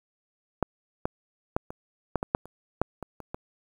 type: clicks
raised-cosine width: 1 ms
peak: -9 / -12 / -10 / -23 / -10 / -14 / -7 / -30 / -8 / -21 / -26 / -19 dBFS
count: 12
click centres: 0.627 / 1.055 / 1.565 / 1.705 / 2.157 / 2.229 / 2.349 / 2.456 / 2.816 / 3.027 / 3.203 / 3.345 s
effects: 8-bit